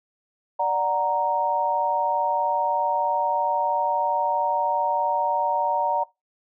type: chord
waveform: sine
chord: D augmented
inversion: none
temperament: equal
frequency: 587.3 / 740 / 932.3 Hz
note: D5 / F#5 / A#5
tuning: 0 / 0 / 0 cents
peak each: -27 / -26 / -22 dBFS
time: 0.59-6.04 s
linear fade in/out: 10 ms
effects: noise-tail reverb RT60 0.2 s tail -21 dB re dry